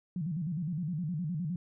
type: tone with vibrato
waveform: sine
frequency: 164.4 Hz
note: E3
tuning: 4 cents flat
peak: -31 dBFS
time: 0.16-1.56 s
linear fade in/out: 2 ms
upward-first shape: square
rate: 9.7 Hz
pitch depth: 160 cents each way
effects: none